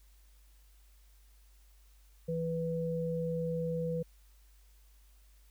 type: tone pair together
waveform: sine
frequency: 164.82 / 493.9 Hz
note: E3 / B4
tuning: 0 / 0 cents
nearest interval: octave + perfect fifth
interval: 1900 cents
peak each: -34 / -34 dBFS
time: 2.28-4.03 s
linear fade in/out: 10 ms
effects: added 50 Hz sine -58 dBFS peak until 5.5 s + white hiss -69 dBFS RMS until 5.5 s